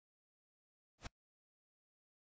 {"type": "noise with exponential growth", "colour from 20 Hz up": "pink", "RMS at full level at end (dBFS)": -40, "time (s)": [0.98, 1.07], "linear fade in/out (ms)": 5, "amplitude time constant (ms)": 19, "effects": ["noise-tail reverb RT60 0.1 s tail -25 dB re dry", "resampled to 16000 Hz"]}